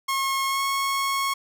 sawtooth tone with pitch glide, 1083 to 1096.2 Hz, C#6 to C#6, -41 to -20 cents, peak -19 dBFS, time 0.08-1.34 s, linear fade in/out 10 ms, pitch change +21 cents, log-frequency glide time 0.47-0.62 s, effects none

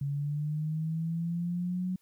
sine linear sweep, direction up, 139.6 to 185 Hz, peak -29 dBFS, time 0.01-1.96 s, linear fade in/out 5 ms, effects white hiss -71 dBFS RMS until 2.01 s

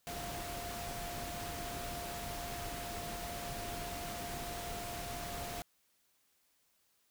sine tone in noise, 698.5 Hz, F5, in tune, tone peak -44 dBFS, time 0.07-5.62 s, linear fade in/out 0 ms, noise pink, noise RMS -43 dBFS, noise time 0.07-5.62 s, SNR -4 dB, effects white hiss -74 dBFS RMS until 7.1 s

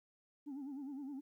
sine tone with vibrato, 277.2 Hz, C#4, in tune, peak -40 dBFS, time 0.46-1.21 s, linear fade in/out 20 ms, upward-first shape sine, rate 9.7 Hz, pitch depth 110 cents each way, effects tanh soft clip ceiling -41 dBFS + 13-bit

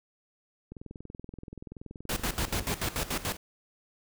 click train, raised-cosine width 3 ms, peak -29 dBFS, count 43, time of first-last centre 0.72-2.72 s, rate 21 Hz
pink noise with tremolo, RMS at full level -30 dBFS, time 2.09-3.37 s, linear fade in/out 5 ms, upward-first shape square, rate 6.9 Hz, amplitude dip 80%
30% pulse tone, 47.33 Hz, F#1, 40 cents sharp, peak -28 dBFS, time 2.52-2.63 s, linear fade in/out 20 ms
effects none

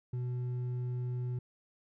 sine tone with hard clipping, 123.9 Hz, B2, 6 cents sharp, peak -34 dBFS, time 0.13-1.39 s, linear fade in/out 5 ms, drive 4 dB, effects none

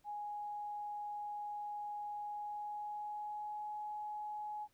sine tone with pitch glide, 830.6 to 841.2 Hz, G#5 to G#5, 0 to +22 cents, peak -40 dBFS, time 0.04-4.68 s, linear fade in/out 50 ms, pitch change +22 cents, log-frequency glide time 2.22-3.7 s, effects pink hiss -75 dBFS RMS until 4.73 s

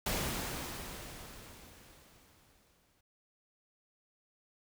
pink noise with exponential decay, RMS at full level -33 dBFS, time 0.06-3.01 s, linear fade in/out 5 ms, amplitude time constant 640 ms, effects none

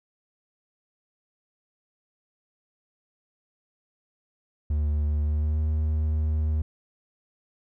triangle tone with pitch glide, 74.5 to 77.22 Hz, D2 to D#2, +25 to -13 cents, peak -20 dBFS, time 4.7-6.62 s, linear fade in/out 5 ms, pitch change +62 cents, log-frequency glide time 5.24-5.62 s, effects none

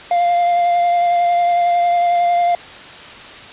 triangle tone with vibrato, 698.5 Hz, F5, in tune, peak -10 dBFS, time 0.11-2.55 s, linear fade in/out 2 ms, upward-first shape sine, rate 11 Hz, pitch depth 14 cents each way, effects white hiss -35 dBFS RMS until 3.52 s + resampled to 8000 Hz

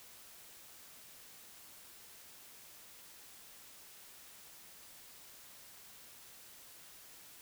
silence, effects white hiss -56 dBFS RMS until 7.41 s

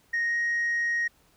sine tone with pitch glide, 1864.7 to 1876.6 Hz, A#6 to A#6, 0 to +11 cents, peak -22 dBFS, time 0.13-1.08 s, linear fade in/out 10 ms, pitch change +11 cents, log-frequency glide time 0.24-0.36 s, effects tanh soft clip ceiling -22 dBFS + pink hiss -63 dBFS RMS until 1.36 s

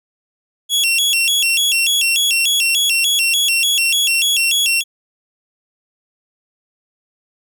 sawtooth tone with vibrato, 3024 Hz, F#7, 37 cents sharp, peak -10 dBFS, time 0.69-4.84 s, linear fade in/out 50 ms, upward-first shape square, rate 3.4 Hz, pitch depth 180 cents each way, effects none

